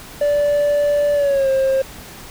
triangle tone with pitch glide, 582 to 533.7 Hz, D5 to C5, -16 to +34 cents, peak -11 dBFS, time 0.21-1.82 s, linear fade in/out 5 ms, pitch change -150 cents, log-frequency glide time 1.14-1.49 s, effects tanh soft clip ceiling -7 dBFS + pink hiss -37 dBFS RMS until 2.3 s

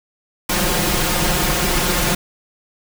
pink noise with comb filter, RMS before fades -18 dBFS, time 0.49-2.15 s, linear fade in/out 5 ms, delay 5.6 ms, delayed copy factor +1, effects none

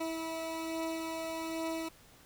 20% pulse beating tone pair, 325 / 326.2 Hz, E4 / E4, -24 / -18 cents, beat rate 1.2 Hz, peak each -31 / -39 dBFS, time 0-1.89 s, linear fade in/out 10 ms, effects pink hiss -59 dBFS RMS until 2.25 s

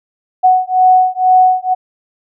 sine beating tone pair, 740 / 742.1 Hz, F#5 / F#5, 0 / +5 cents, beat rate 2.1 Hz, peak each -10 dBFS, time 0.43-1.75 s, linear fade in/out 20 ms, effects none

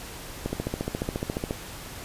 click train, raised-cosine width 2 ms, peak -14 dBFS, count 16, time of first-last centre 0.46-1.509 s, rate 14.3 Hz, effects pink hiss -40 dBFS RMS until 2.04 s + resampled to 32000 Hz

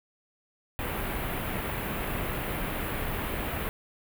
pink band-stop noise, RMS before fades -32 dBFS, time 0.79-3.69 s, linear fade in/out 0 ms, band 2900 to 12000 Hz, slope 24 dB/octave, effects none

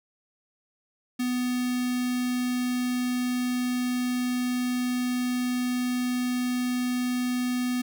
square tone with notch filter, 248.8 Hz, B3, 13 cents sharp, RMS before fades -27 dBFS, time 1.19-7.82 s, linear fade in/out 10 ms, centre 860 Hz, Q 0.98, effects none

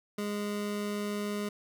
25% pulse tone, 206.5 Hz, G#3, 10 cents flat, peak -28 dBFS, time 0.18-1.49 s, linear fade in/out 5 ms, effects none

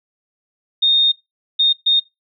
sine tone bursts at uneven times, 3681 Hz, A#7, 23 cents flat, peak -11 dBFS, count 3, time 0.82-1.12 / 1.59-1.73 / 1.86-2 s, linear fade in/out 10 ms, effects noise-tail reverb RT60 0.2 s tail -22 dB re dry

